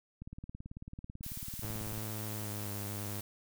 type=click train; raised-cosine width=5 ms; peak=-32 dBFS; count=33; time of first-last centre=0.22-1.978 s; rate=18.2 Hz
type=noise; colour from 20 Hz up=blue; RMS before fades=-44 dBFS; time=1.23-3.21 s; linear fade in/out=2 ms
type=tone with pitch glide; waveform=sawtooth; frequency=107.5 to 101.88 Hz; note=A2 to G#2; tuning=-40 to -33 cents; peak=-35 dBFS; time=1.62-3.21 s; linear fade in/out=10 ms; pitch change=-93 cents; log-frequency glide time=2.31-2.72 s
effects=none